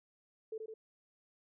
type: tone with echo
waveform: sine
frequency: 440 Hz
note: A4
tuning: in tune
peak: -38 dBFS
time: 0.52-0.58 s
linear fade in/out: 5 ms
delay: 80 ms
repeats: 2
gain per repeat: -3 dB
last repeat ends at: 0.74 s
effects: none